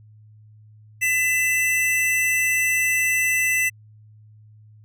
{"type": "tone pair together", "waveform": "square", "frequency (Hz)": [2006, 2661], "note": ["B6", "E7"], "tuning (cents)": [26, 16], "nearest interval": "perfect fourth", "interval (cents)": 490, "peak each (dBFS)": [-21, -23], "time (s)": [1.01, 3.7], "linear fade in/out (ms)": 20, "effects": ["added 107 Hz sine -46 dBFS peak until 4.84 s"]}